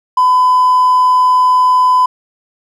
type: tone with hard clipping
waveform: triangle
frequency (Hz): 1007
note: B5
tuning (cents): +33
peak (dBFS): -7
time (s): 0.17-2.06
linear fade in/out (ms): 5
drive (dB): 4
effects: none